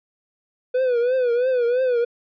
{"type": "tone with vibrato", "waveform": "triangle", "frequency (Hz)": 495.1, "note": "B4", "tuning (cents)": 4, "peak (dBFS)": -15, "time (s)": [0.74, 2.05], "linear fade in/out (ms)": 10, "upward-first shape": "triangle", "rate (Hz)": 3, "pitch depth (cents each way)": 110, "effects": ["resampled to 11025 Hz"]}